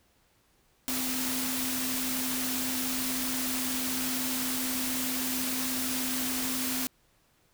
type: tone in noise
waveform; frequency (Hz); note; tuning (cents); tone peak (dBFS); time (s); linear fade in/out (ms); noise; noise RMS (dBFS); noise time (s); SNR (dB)
sine; 256.5; C4; -34; -34; 0.88-6.87; 0; white; -32; 0.88-6.87; -5
effects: pink hiss -67 dBFS RMS until 7.53 s